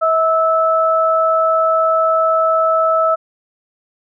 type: tone pair together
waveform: sine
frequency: 645 / 1308 Hz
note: E5 / E6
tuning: -38 / -14 cents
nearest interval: octave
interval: 1224 cents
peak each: -14 dBFS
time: 0.01-3.16 s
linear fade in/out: 20 ms
effects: none